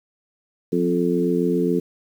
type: harmonic tone with a mistuned harmonic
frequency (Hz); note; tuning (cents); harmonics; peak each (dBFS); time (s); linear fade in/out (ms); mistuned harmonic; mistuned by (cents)
87.31; F2; 0; 2 / 3 / 4 / 5; -23 / -23 / -23 / -23; 0.72-1.8; 10; 2; +29
effects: 8-bit